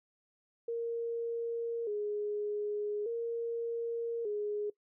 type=tone with vibrato; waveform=sine; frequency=440 Hz; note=A4; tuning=in tune; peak=-32 dBFS; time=0.68-4.7 s; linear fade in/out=5 ms; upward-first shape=square; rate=0.42 Hz; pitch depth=96 cents each way; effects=noise-tail reverb RT60 0.1 s tail -21 dB re dry